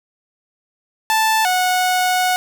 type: tone pair in turn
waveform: sawtooth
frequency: 880 / 733.8 Hz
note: A5 / F#5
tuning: 0 / -15 cents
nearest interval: minor third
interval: 315 cents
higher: first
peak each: -10 / -11 dBFS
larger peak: first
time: 1.1-1.45 / 1.45-2.36 s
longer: second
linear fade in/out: 0 ms
effects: none